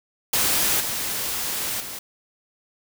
white noise with level steps, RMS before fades -21 / -27 / -34 dBFS, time 0.33-1.99 s, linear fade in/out 5 ms, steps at 0.8 / 1.8 s, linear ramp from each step 5 ms, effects none

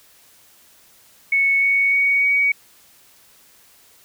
sine tone with pitch steps, 2211 / 2225 / 2239 / 2254 Hz, C#7 / C#7 / C#7 / C#7, -5 / +6 / +17 / +28 cents, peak -14 dBFS, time 1.32-2.52 s, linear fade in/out 5 ms, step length 300 ms, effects white hiss -52 dBFS RMS until 4.04 s

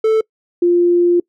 triangle / sine tone pair in turn, 440 / 349.2 Hz, A4 / F4, 0 / 0 cents, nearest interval major third, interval 400 cents, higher first, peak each -8 / -9 dBFS, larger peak first, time 0.04-0.21 / 0.62-1.2 s, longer second, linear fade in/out 5 ms, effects noise-tail reverb RT60 0.1 s tail -25 dB re dry

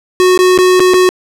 square tone with dropouts, 367.2 Hz, F#4, 13 cents flat, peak -6 dBFS, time 0.2-1.09 s, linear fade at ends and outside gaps 0 ms, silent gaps 0.376-0.39 / 0.577-0.587 / 0.796-0.803 / 0.936-0.941 s, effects low-pass 11000 Hz 12 dB/octave

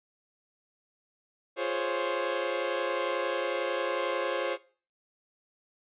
sawtooth chord, Db major seventh, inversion first, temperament equal, 349.2 / 415.3 / 523.3 / 554.4 Hz, F4 / Ab4 / C5 / Db5, 0 / 0 / 0 / 0 cents, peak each -32 / -33 / -28 / -29 dBFS, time 1.56-4.58 s, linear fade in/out 50 ms, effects noise-tail reverb RT60 0.4 s tail -19 dB re dry + resampled to 8000 Hz

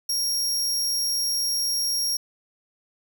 sawtooth tone, 5588 Hz, F8, in tune, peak -20 dBFS, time 0.09-2.17 s, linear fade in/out 5 ms, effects none

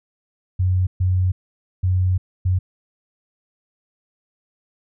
sine tone bursts at uneven times, 92 Hz, F#2, 9 cents flat, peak -15 dBFS, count 4, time 0.59-0.87 / 1-1.32 / 1.83-2.18 / 2.45-2.59 s, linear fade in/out 10 ms, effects none

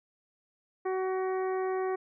harmonic tone, 375.7 Hz, F#4, 26 cents sharp, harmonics 1 / 2 / 3 / 4 / 5 / 6, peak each -29 / -36 / -40 / -48 / -45 / -53 dBFS, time 0.85-1.96 s, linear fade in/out 10 ms, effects none

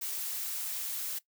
blue noise, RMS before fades -36 dBFS, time 0.01-1.19 s, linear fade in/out 10 ms, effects noise-tail reverb RT60 0.1 s tail -18 dB re dry

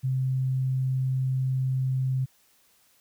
sine tone, 130.8 Hz, C3, in tune, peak -23 dBFS, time 0.03-2.26 s, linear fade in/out 20 ms, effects white hiss -63 dBFS RMS until 3 s

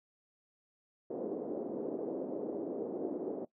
pink band-pass noise, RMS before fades -38 dBFS, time 1.1-3.45 s, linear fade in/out 5 ms, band 280 to 500 Hz, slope 24 dB/octave, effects noise-tail reverb RT60 0.1 s tail -18 dB re dry

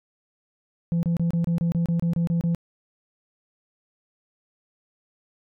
sine tone bursts, 169.1 Hz, E3, 44 cents sharp, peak -17 dBFS, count 12, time 0.92-2.548 s, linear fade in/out 0 ms, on 110 ms, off 28 ms, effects tanh soft clip ceiling -19 dBFS

